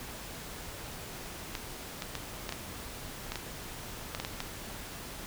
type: clicks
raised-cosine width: 0.2 ms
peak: -17 dBFS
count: 11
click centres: 1.552 / 2.022 / 2.153 / 2.492 / 2.524 / 3.32 / 3.357 / 4.149 / 4.2 / 4.249 / 4.404 s
effects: pink hiss -43 dBFS RMS until 5.26 s